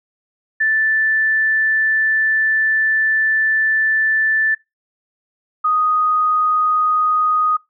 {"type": "tone pair in turn", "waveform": "sine", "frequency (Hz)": [1760, 1244.5], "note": ["A6", "D#6"], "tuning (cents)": [0, 0], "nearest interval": "tritone", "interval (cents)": 600, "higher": "first", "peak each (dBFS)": -13, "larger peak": "neither", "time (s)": [[0.6, 4.55], [5.64, 7.57]], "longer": "first", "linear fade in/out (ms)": 10, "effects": ["noise-tail reverb RT60 0.2 s tail -23 dB re dry"]}